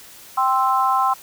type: chord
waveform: sine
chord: C major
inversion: second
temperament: equal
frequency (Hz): 784 / 1046.5 / 1318.5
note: G5 / C6 / E6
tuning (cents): 0 / 0 / 0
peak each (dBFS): -20 / -18 / -22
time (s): 0.37-1.14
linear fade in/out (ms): 10
effects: white hiss -43 dBFS RMS until 1.22 s